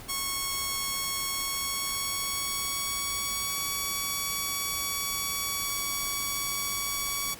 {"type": "tone with pitch glide", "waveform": "5% pulse", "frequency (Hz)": [1101, 1129.3], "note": ["C#6", "C#6"], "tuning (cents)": [-12, 32], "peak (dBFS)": -17, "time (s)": [0.08, 7.35], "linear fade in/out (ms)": 20, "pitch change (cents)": 44, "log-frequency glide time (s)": [1.28, 3.78], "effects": ["pink hiss -45 dBFS RMS until 7.39 s", "Opus 48 kbps"]}